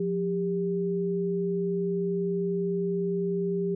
sine tone pair together, 177.3 / 398 Hz, F3 / G4, +26 / +26 cents, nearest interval octave + major second, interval 1400 cents, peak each -29 / -27 dBFS, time 0-3.75 s, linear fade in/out 5 ms, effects none

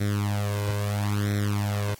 sawtooth tone with flanger, 102.7 Hz, G#2, 19 cents flat, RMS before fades -26 dBFS, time 0-1.95 s, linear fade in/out 10 ms, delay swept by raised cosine 0.52 to 2.02 ms, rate 0.75 Hz, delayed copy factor +0.85, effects white hiss -50 dBFS RMS until 1.99 s + AAC 48 kbps

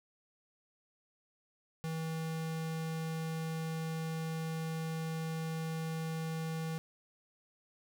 square tone, 161.2 Hz, E3, 38 cents flat, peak -36 dBFS, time 1.84-6.78 s, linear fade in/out 0 ms, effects none

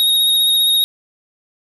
square tone with vibrato, 3750 Hz, A#7, 10 cents sharp, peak -12 dBFS, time 0-0.84 s, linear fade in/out 0 ms, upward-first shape sine, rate 15 Hz, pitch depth 20 cents each way, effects none

